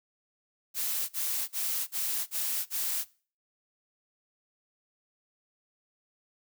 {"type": "noise bursts", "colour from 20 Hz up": "blue", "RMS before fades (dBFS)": -31, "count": 6, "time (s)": [0.74, 3.05], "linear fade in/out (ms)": 50, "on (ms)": 350, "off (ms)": 42, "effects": ["noise-tail reverb RT60 0.4 s tail -21 dB re dry"]}